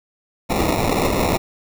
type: noise with sample-and-hold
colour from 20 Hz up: violet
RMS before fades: -19 dBFS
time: 0.49-1.38 s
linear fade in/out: 20 ms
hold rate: 1575 Hz
effects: none

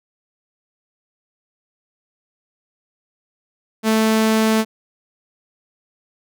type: tone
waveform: sawtooth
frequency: 220.1 Hz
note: A3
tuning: 1 cent sharp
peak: -10 dBFS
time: 3.83-4.65 s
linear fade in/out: 50 ms
effects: none

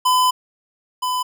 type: tone pair in turn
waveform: square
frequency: 1009 / 1005 Hz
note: B5 / B5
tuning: +37 / +30 cents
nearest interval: unison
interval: 7 cents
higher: first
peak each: -14 / -20 dBFS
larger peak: first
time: 0.05-0.31 / 1.02-1.23 s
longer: first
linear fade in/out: 10 ms
effects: none

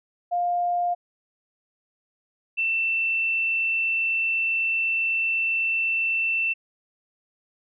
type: tone pair in turn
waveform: sine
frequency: 704 / 2678 Hz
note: F5 / E7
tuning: +14 / +27 cents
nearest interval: octave + major seventh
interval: 2313 cents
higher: second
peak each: -21 dBFS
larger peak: neither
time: 0.31-0.95 / 2.57-6.54 s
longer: second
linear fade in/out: 20 ms
effects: none

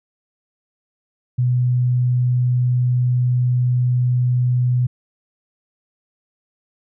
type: tone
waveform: sine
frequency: 124.3 Hz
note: B2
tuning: 12 cents sharp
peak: -14 dBFS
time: 1.38-4.87 s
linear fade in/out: 10 ms
effects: none

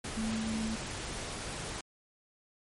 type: tone in noise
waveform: sine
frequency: 221.1 Hz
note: A3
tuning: 9 cents sharp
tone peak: -32 dBFS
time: 0.17-0.76 s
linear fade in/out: 5 ms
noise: pink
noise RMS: -39 dBFS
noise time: 0.04-1.81 s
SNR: +4 dB
effects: MP3 48 kbps

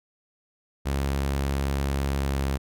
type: tone with pitch glide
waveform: sawtooth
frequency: 69 to 68.33 Hz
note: C#2 to C#2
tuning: -7 to -24 cents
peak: -20 dBFS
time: 0.85-2.58 s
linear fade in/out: 20 ms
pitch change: -17 cents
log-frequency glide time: 2.15-2.37 s
effects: none

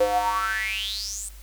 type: tone with high-pass filter sweep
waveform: square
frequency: 102.4 Hz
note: G#2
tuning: 24 cents flat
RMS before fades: -26 dBFS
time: 0-1.29 s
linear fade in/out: 5 ms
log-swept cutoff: 500 to 8700 Hz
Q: 9.6
effects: added 50 Hz sine -41 dBFS peak until 1.42 s + white hiss -51 dBFS RMS until 1.42 s

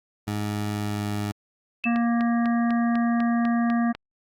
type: tone with pitch glide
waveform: 20% pulse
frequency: 104.3 to 103.52 Hz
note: G#2 to G#2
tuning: +8 to -5 cents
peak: -21 dBFS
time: 0.27-1.32 s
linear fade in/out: 10 ms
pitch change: -13 cents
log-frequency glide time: 0.72-1.08 s
type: tone with exponential decay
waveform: sine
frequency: 2637 Hz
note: E7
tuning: in tune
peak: -22 dBFS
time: 1.84-2.06 s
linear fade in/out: 0 ms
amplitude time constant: 46 ms
type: harmonic tone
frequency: 234.7 Hz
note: A#3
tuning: 12 cents sharp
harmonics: 1 / 3 / 5 / 7 / 8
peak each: -20 / -30 / -34 / -37 / -38 dBFS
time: 1.85-3.93 s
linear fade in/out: 20 ms
type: click train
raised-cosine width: 0.3 ms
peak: -18 dBFS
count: 9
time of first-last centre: 1.96-3.95 s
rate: 4.02 Hz
effects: Opus 48 kbps

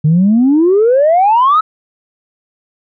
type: exponential sweep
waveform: sine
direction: up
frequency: 146.83 to 1318.5 Hz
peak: -5 dBFS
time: 0.04-1.61 s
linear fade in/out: 10 ms
effects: tanh soft clip ceiling -3 dBFS

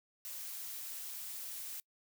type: noise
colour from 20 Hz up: blue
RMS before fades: -44 dBFS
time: 0.25-1.8 s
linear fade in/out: 0 ms
effects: noise-tail reverb RT60 0.1 s tail -26 dB re dry

